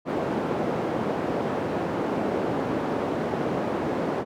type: band-pass noise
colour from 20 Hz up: white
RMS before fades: -27 dBFS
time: 0.05-4.25 s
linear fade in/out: 50 ms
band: 170 to 550 Hz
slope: 12 dB/octave
effects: none